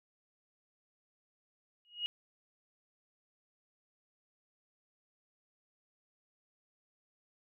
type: tone with exponential growth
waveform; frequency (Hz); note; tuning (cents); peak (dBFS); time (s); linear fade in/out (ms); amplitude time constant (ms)
sine; 2884; F#7; -45; -29; 1.85-2.06; 0; 44
effects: none